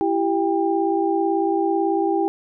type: tone cluster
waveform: sine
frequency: 333.4 / 391.5 / 798 Hz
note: E4 / G4 / G5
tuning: +20 / -2 / +31 cents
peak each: -21 / -22 / -23 dBFS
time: 0.01-2.28 s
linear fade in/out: 0 ms
effects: none